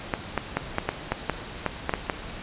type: clicks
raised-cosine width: 0.5 ms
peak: -8 dBFS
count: 11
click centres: 0.138 / 0.377 / 0.57 / 0.784 / 0.89 / 1.12 / 1.297 / 1.663 / 1.894 / 1.938 / 2.098 s
effects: pink hiss -38 dBFS RMS until 2.42 s + resampled to 8000 Hz